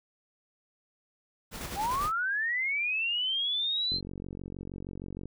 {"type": "noise with tremolo", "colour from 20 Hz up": "pink", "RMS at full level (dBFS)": -37, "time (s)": [1.51, 2.12], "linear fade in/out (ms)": 50, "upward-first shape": "square", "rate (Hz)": 10, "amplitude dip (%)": 35}
{"type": "linear sweep", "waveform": "sine", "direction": "up", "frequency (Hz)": [760, 4173], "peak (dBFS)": -27, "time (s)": [1.75, 4.01], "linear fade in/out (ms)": 50}
{"type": "click train", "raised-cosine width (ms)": 3, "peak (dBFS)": -27, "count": 63, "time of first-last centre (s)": [3.92, 5.256], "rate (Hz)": 46.4}
{"effects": []}